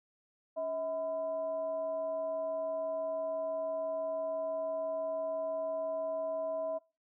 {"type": "tone with frequency modulation", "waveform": "sine", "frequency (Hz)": 644, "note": "E5", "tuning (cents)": -41, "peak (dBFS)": -32, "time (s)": [0.56, 6.79], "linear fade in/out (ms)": 20, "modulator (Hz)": 362, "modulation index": 0.41, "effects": ["noise-tail reverb RT60 0.3 s tail -23 dB re dry", "high-pass 300 Hz 12 dB/octave"]}